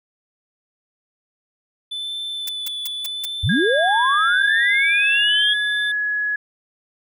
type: tone with vibrato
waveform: triangle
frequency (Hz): 3500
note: A7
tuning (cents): -10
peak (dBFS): -24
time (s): 1.91-5.92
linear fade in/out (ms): 10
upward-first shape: sine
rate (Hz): 0.82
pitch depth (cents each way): 20
type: noise bursts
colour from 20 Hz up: blue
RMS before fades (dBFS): -27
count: 5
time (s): 2.47-3.255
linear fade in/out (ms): 5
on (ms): 21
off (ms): 170
type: linear sweep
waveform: sine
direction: up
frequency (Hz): 64.2 to 3322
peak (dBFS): -16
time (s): 3.43-5.54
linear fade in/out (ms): 10
type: tone with pitch glide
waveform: sine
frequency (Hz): 1637 to 1685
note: G#6 to G#6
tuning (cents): -25 to +25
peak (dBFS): -19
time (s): 3.49-6.36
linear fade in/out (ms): 5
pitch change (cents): +50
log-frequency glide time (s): 4.97-5.39
effects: none